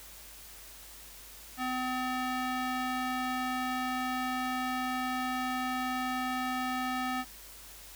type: tone with band-pass filter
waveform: square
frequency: 254.9 Hz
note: C4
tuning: 45 cents flat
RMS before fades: -33 dBFS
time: 1.57-7.25 s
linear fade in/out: 50 ms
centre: 1400 Hz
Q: 0.76
effects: added 50 Hz sine -56 dBFS peak until 7.95 s + white hiss -50 dBFS RMS until 7.95 s